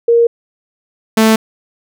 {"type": "tone pair in turn", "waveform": ["sine", "sawtooth"], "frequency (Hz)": [467.8, 220.8], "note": ["A#4", "A3"], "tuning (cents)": [6, 6], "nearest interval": "octave + minor second", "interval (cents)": 1300, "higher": "first", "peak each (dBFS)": [-6, -3], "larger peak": "second", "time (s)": [[0.08, 0.27], [1.17, 1.36]], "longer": "neither", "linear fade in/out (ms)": 5, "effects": []}